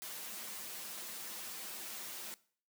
white noise with comb filter, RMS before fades -45 dBFS, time 0.02-2.34 s, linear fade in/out 0 ms, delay 7.1 ms, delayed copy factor -0.95, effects noise-tail reverb RT60 0.5 s tail -20 dB re dry + high-pass 150 Hz 12 dB/octave

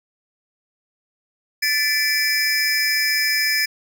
square tone cluster, 1748 / 2018 / 2324 / 5090 Hz, A6 / B6 / D7 / D#8, -12 / +37 / -19 / +39 cents, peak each -23 / -29 / -24 / -22 dBFS, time 1.62-3.66 s, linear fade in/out 10 ms, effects none

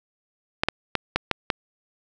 clicks, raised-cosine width 0.3 ms, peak -4 dBFS, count 6, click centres 0.635 / 0.686 / 0.953 / 1.16 / 1.313 / 1.502 s, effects none

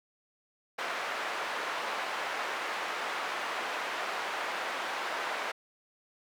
white band-pass noise, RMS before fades -35 dBFS, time 0.78-5.52 s, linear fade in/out 10 ms, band 550 to 1700 Hz, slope 12 dB/octave, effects none

